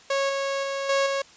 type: tone with level steps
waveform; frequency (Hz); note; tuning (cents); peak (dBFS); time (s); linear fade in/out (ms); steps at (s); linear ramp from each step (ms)
sawtooth; 550; C#5; -14; -18 / -21 / -23 / -16 / -20; 0.1-1.22; 5; 0.29 / 0.63 / 0.89 / 1.06; 5
effects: white hiss -51 dBFS RMS until 1.36 s + resampled to 16000 Hz